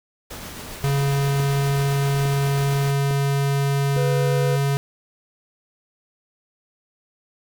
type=noise with tremolo; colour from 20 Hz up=pink; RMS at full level=-34 dBFS; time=0.3-2.92 s; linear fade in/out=10 ms; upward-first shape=triangle; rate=7.5 Hz; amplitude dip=30%
type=tone; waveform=square; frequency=139.6 Hz; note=C#3; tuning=13 cents sharp; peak=-19 dBFS; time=0.84-4.77 s; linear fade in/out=0 ms
type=click train; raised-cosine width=2 ms; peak=-18 dBFS; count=4; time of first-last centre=1.4-3.964 s; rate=1.17 Hz
type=tone with vibrato; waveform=triangle; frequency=493.9 Hz; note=B4; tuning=in tune; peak=-21 dBFS; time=3.96-4.57 s; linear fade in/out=20 ms; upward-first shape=sine; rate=8.5 Hz; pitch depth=8 cents each way
effects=none